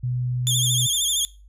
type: tone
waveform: sine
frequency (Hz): 124.3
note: B2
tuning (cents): +12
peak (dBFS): -22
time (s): 0.03-0.87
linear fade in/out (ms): 10
type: tone with vibrato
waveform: 20% pulse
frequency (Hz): 3401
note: G#7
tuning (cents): +40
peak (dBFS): -14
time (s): 0.47-1.25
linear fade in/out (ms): 0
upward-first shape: sine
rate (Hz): 13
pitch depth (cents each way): 100
effects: noise-tail reverb RT60 0.3 s tail -20 dB re dry + added 50 Hz sine -45 dBFS peak until 1.48 s